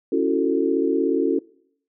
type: chord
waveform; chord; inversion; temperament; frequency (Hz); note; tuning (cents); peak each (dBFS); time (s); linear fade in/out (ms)
sine; F# minor seventh; second; just; 277.5 / 333 / 370 / 444; C#4 / E4 / F#4 / A4; +2 / +18 / 0 / +16; -23; 0.12-1.39; 5
effects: noise-tail reverb RT60 0.7 s tail -24 dB re dry